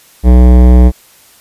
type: tone with hard clipping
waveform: sine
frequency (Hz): 61.74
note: B1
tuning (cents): 0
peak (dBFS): -3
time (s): 0.23-0.92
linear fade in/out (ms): 50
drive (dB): 17
effects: white hiss -43 dBFS RMS until 1.4 s + resampled to 32000 Hz